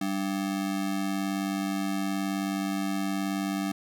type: ring-modulated tone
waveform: square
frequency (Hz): 244.1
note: B3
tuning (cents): -20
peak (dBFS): -25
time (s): 0.01-3.72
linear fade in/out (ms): 5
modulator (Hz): 49.5
effects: none